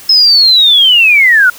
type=linear sweep; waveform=sine; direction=down; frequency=5210 to 1396.9 Hz; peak=-3 dBFS; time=0.09-1.5 s; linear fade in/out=5 ms; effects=white hiss -33 dBFS RMS until 1.58 s